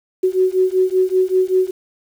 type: beating tone pair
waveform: sine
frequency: 370 / 375.2 Hz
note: F#4 / F#4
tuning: 0 / +24 cents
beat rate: 5.2 Hz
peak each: -16 dBFS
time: 0.23-1.71 s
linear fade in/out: 10 ms
effects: 7-bit